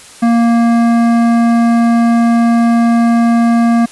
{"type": "tone with hard clipping", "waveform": "sine", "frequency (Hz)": 233.1, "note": "A#3", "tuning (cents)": 0, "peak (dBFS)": -9, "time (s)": [0.22, 3.86], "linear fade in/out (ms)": 10, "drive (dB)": 13, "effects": ["white hiss -36 dBFS RMS until 3.91 s", "resampled to 24000 Hz"]}